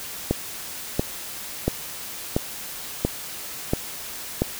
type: click train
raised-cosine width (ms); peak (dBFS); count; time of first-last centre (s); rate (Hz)
2; -6; 7; 0.31-4.42; 1.46
effects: white hiss -35 dBFS RMS until 4.59 s